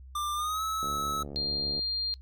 square tone with pitch glide, 1189 to 1296.6 Hz, D6 to E6, +21 to -29 cents, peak -30 dBFS, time 0.15-1.23 s, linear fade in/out 5 ms, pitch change +150 cents, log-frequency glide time 0.34-0.63 s
click train, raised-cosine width 2 ms, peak -27 dBFS, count 70, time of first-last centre 0.83-1.792 s, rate 71.7 Hz
sine tone, 4200 Hz, C8, 6 cents sharp, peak -28 dBFS, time 1.36-2.14 s, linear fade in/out 0 ms
effects noise-tail reverb RT60 0.1 s tail -22 dB re dry + added 65 Hz sine -45 dBFS peak until 2.21 s

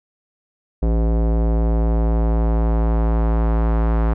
square tone with low-pass filter sweep, 56 Hz, A1, 31 cents sharp, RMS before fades -17 dBFS, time 0.82-4.14 s, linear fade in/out 10 ms, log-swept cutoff 550 to 1200 Hz, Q 1.2, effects none

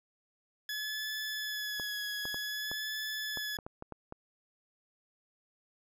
20% pulse tone with vibrato, 1702 Hz, G#6, 42 cents sharp, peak -30 dBFS, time 0.69-3.57 s, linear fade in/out 2 ms, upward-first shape sine, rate 0.53 Hz, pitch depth 26 cents each way
clicks, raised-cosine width 1 ms, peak -28 dBFS, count 10, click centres 1.798 / 2.254 / 2.344 / 2.715 / 3.373 / 3.588 / 3.665 / 3.824 / 3.923 / 4.124 s
effects none

